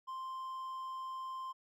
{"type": "tone", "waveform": "triangle", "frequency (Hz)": 1046.5, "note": "C6", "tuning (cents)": 0, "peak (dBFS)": -38, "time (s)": [0.07, 1.53], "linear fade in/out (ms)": 20, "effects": []}